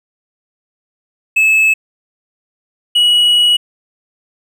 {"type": "tone pair in turn", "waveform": "triangle", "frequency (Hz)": [2600, 2918], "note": ["E7", "F#7"], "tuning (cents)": [-24, -25], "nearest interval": "major second", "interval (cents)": 199, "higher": "second", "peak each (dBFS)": -6, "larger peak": "neither", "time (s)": [[1.36, 1.74], [2.95, 3.57]], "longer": "second", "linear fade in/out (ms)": 10, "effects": []}